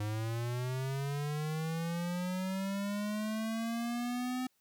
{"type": "linear sweep", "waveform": "square", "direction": "up", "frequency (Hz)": [103.83, 256.3], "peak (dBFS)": -34, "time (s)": [0, 4.47], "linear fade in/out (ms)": 5, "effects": ["white hiss -75 dBFS RMS until 4.6 s"]}